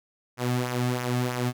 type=tone with flanger; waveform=sawtooth; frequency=124 Hz; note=B2; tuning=7 cents sharp; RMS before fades=-27 dBFS; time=0.37-1.53 s; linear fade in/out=50 ms; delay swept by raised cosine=0.23 to 2.13 ms; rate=3.1 Hz; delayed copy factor=-0.6; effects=none